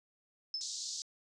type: tone with exponential decay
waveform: sine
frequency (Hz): 5250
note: E8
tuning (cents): -8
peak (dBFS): -32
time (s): 0.54-0.81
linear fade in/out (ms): 2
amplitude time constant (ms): 58
type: band-pass noise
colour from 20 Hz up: white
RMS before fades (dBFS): -41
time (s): 0.61-1.02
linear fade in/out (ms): 0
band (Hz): 3900 to 7200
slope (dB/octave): 48
effects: resampled to 22050 Hz